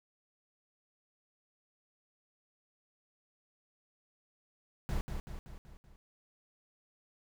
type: noise with echo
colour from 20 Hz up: brown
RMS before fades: -33 dBFS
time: 4.89-5.01 s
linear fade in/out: 0 ms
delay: 190 ms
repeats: 5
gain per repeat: -5 dB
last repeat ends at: 5.96 s
effects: none